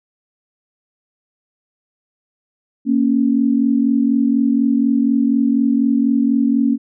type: tone pair together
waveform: sine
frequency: 233.1 / 277.2 Hz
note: A#3 / C#4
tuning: 0 / 0 cents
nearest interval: minor third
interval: 300 cents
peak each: -15 dBFS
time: 2.85-6.78 s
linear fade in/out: 50 ms
effects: none